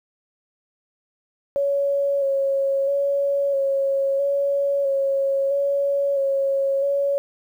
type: tone with vibrato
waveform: sine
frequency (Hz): 554.4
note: C#5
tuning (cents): 0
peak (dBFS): -18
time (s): 1.56-7.18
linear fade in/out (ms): 0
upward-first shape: square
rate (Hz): 0.76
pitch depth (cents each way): 20
effects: 9-bit